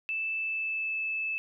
sine tone with pitch glide, 2637 to 2619 Hz, E7 to E7, 0 to -12 cents, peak -29 dBFS, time 0.09-1.38 s, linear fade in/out 0 ms, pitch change -12 cents, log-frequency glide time 0.36-0.97 s, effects none

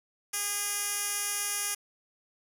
10% pulse tone with band-pass filter, 408.4 Hz, G#4, 29 cents flat, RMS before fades -32 dBFS, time 0.33-1.75 s, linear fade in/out 10 ms, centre 10000 Hz, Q 1.2, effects none

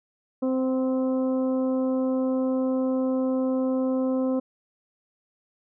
harmonic tone with a mistuned harmonic, 260.1 Hz, C4, 10 cents flat, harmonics 1 / 2 / 3 / 4 / 5, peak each -23 / -27 / -42 / -41 / -46 dBFS, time 0.42-4.4 s, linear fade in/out 10 ms, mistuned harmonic 3, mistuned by -23 cents, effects none

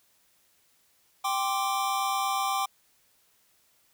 square chord, G suspended fourth, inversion none, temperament equal, 784 / 1046.5 / 1174.7 Hz, G5 / C6 / D6, 0 / 0 / 0 cents, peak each -30 / -33 / -31 dBFS, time 1.24-2.66 s, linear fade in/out 10 ms, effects white hiss -66 dBFS RMS until 3.93 s

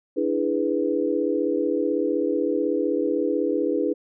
sine chord, E dominant seventh, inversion third, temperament equal, 293.7 / 329.6 / 415.3 / 493.9 Hz, D4 / E4 / G#4 / B4, 0 / 0 / 0 / 0 cents, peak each -26 dBFS, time 0.16-3.94 s, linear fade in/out 20 ms, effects none

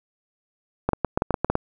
clicks, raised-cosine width 1 ms, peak -6 dBFS, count 10, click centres 0.89 / 0.933 / 1.047 / 1.175 / 1.221 / 1.307 / 1.342 / 1.446 / 1.5 / 1.554 s, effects 8-bit

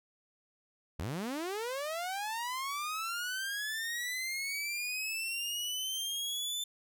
sawtooth linear sweep, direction up, 65.41 to 3548 Hz, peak -31 dBFS, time 0.99-6.64 s, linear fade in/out 5 ms, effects none

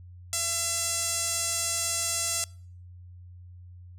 sawtooth tone with band-pass filter, 674 Hz, E5, 38 cents sharp, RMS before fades -29 dBFS, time 0.33-2.44 s, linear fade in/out 0 ms, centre 7800 Hz, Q 2.4, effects noise-tail reverb RT60 0.5 s tail -24 dB re dry + added 89 Hz sine -44 dBFS peak until 3.98 s

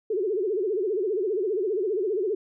sine tone with vibrato, 400 Hz, G4, 35 cents sharp, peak -23 dBFS, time 0.1-2.35 s, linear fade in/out 5 ms, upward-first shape sine, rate 15 Hz, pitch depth 200 cents each way, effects none

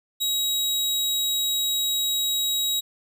sawtooth tone, 3825 Hz, A#7, 44 cents sharp, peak -19 dBFS, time 0.2-2.81 s, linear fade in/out 20 ms, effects none

